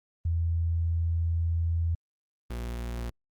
sine / 40% pulse tone pair in turn, 83.5 / 59.04 Hz, E2 / A#1, +23 / +23 cents, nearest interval tritone, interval 600 cents, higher first, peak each -24 / -31 dBFS, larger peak first, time 0.25-1.95 / 2.5-3.1 s, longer first, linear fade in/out 5 ms, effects Opus 24 kbps

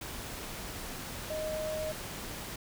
sine tone in noise, 622.3 Hz, D#5, in tune, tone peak -33 dBFS, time 1.3-1.92 s, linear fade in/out 5 ms, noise pink, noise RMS -41 dBFS, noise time 0.01-2.56 s, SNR +5 dB, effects none

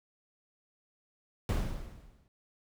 brown noise with exponential decay, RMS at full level -26 dBFS, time 1.49-2.28 s, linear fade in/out 1 ms, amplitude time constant 170 ms, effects none

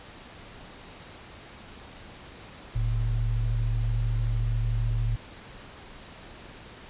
sine tone pair together, 42.28 / 113.4 Hz, E1 / A#2, +45 / -47 cents, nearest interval octave + perfect fourth, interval 1708 cents, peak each -26 dBFS, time 2.75-5.16 s, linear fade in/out 10 ms, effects pink hiss -46 dBFS RMS until 6.89 s + resampled to 8000 Hz

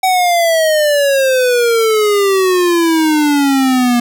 square exponential sweep, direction down, 759 to 238 Hz, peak -10 dBFS, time 0.03-4 s, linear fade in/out 5 ms, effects none

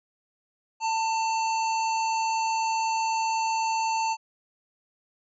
harmonic tone, 894 Hz, A5, 27 cents sharp, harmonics 1 / 3 / 5 / 7 / 8, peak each -24 / -34 / -38 / -41 / -42 dBFS, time 0.8-4.17 s, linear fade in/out 50 ms, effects none

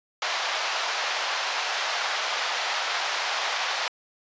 pink band-pass noise, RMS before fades -28 dBFS, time 0.22-3.88 s, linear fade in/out 2 ms, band 690 to 5500 Hz, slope 24 dB/octave, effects resampled to 16000 Hz

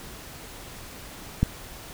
click, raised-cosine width 5 ms, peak -7 dBFS, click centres 1.43 s, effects pink hiss -42 dBFS RMS until 1.93 s

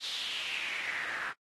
pink noise with band-pass filter sweep, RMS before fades -37 dBFS, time 0-1.34 s, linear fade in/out 50 ms, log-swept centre 3900 to 1500 Hz, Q 4.7, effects noise-tail reverb RT60 0.1 s tail -25 dB re dry + AAC 32 kbps

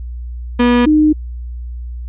35% pulse / sine tone pair in turn, 242.6 / 305.7 Hz, B3 / D#4, -31 / -30 cents, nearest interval major third, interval 401 cents, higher second, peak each -7 dBFS, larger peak neither, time 0.59-0.86 / 0.86-1.13 s, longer neither, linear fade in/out 10 ms, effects added 60 Hz sine -23 dBFS peak until 2.08 s + resampled to 8000 Hz

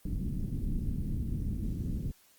pink low-pass noise, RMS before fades -33 dBFS, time 0.05-2.11 s, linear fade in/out 5 ms, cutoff 250 Hz, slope 24 dB/octave, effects white hiss -63 dBFS RMS until 2.38 s + Opus 24 kbps

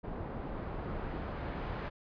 pink noise with low-pass filter sweep, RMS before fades -39 dBFS, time 0.03-1.9 s, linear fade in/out 20 ms, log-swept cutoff 820 to 1800 Hz, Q 0.72, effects resampled to 11025 Hz

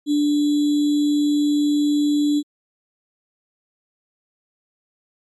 sine tone with sample-and-hold, 293.7 Hz, D4, in tune, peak -15 dBFS, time 0.06-2.43 s, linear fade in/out 50 ms, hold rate 3675 Hz, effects low-pass 9000 Hz 12 dB/octave + MP3 96 kbps

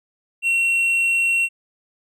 sine tone with hard clipping, 2728 Hz, F7, 41 cents flat, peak -17 dBFS, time 0.42-1.49 s, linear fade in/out 50 ms, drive 3 dB, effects none

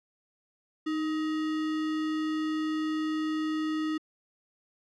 sine tone with sample-and-hold, 311.1 Hz, D#4, in tune, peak -27 dBFS, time 0.86-3.98 s, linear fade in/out 10 ms, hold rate 1575 Hz, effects low-pass 4000 Hz 12 dB/octave

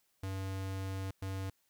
square tone bursts at uneven times, 96 Hz, G2, 36 cents flat, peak -37 dBFS, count 2, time 0.23-1.11 / 1.22-1.5 s, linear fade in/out 5 ms, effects white hiss -75 dBFS RMS until 1.69 s

